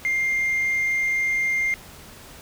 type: tone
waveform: sine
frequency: 2108 Hz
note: C7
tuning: 12 cents sharp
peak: -18 dBFS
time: 0.05-1.74 s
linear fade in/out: 0 ms
effects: tanh soft clip ceiling -18 dBFS + pink hiss -44 dBFS RMS until 2.41 s